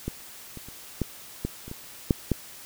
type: clicks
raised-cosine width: 3 ms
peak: -16 / -26 / -30 / -12 / -14 / -27 / -23 / -6 / -9 dBFS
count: 9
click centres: 0.08 / 0.573 / 0.686 / 1.017 / 1.45 / 1.68 / 1.714 / 2.108 / 2.317 s
effects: white hiss -45 dBFS RMS until 2.65 s